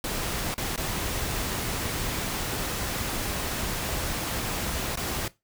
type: noise with dropouts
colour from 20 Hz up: pink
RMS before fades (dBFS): -30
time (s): 0.04-5.28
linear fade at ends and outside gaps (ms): 2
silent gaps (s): 0.542-0.579 / 0.761-0.776 / 4.957-4.972
effects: noise-tail reverb RT60 0.2 s tail -18 dB re dry